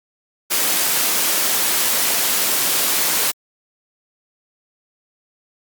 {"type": "noise", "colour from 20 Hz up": "white", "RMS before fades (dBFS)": -18, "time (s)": [0.5, 3.32], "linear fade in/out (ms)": 20, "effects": ["high-pass 200 Hz 12 dB/octave", "Opus 48 kbps"]}